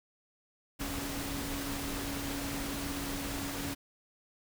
sine tone in noise, 280 Hz, C#4, 18 cents sharp, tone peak -39 dBFS, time 0.79-3.75 s, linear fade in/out 20 ms, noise pink, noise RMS -38 dBFS, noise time 0.79-3.75 s, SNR -4 dB, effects none

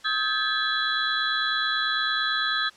sine tone cluster, 1270 / 1583 / 1712 / 3364 / 3993 Hz, D#6 / G6 / A6 / G#7 / B7, +35 / +17 / -48 / +22 / +18 cents, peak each -29 dBFS, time 0.04-2.7 s, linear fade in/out 20 ms, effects white hiss -53 dBFS RMS until 2.76 s + low-pass 6000 Hz 12 dB/octave

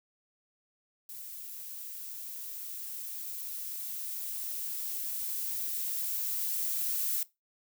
violet noise with level ramp, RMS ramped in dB -44 to -31 dBFS, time 1.09-7.23 s, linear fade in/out 2 ms, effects noise-tail reverb RT60 0.2 s tail -19 dB re dry

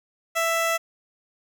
15% pulse tone, 662 Hz, E5, 7 cents sharp, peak -15 dBFS, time 0.35-0.78 s, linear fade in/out 20 ms, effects none

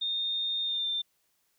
sine tone with pitch glide, 3656 to 3583 Hz, A#7 to A7, -34 to +31 cents, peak -28 dBFS, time 0.01-1.02 s, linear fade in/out 10 ms, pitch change -35 cents, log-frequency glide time 0.64-0.87 s, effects white hiss -73 dBFS RMS until 1.58 s

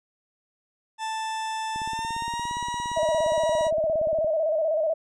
40% pulse tone with pitch glide, 882 to 961.8 Hz, A5 to B5, +4 to -46 cents, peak -27 dBFS, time 0.98-3.71 s, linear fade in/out 50 ms, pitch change +150 cents, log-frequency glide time 1.83-2.53 s
click train, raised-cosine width 3 ms, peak -28 dBFS, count 44, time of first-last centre 1.76-4.246 s, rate 17.3 Hz
sine tone with vibrato, 630 Hz, D#5, 21 cents sharp, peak -21 dBFS, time 2.96-4.94 s, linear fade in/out 10 ms, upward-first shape square, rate 16 Hz, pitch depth 63 cents each way
effects resampled to 22050 Hz

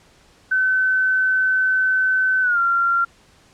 sine tone with pitch glide, 1522 to 1379.6 Hz, F#6 to F6, +48 to -22 cents, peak -15 dBFS, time 0.51-3.05 s, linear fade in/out 10 ms, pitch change -170 cents, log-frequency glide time 2.42-2.59 s, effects pink hiss -53 dBFS RMS until 3.53 s + low-pass 8000 Hz 12 dB/octave

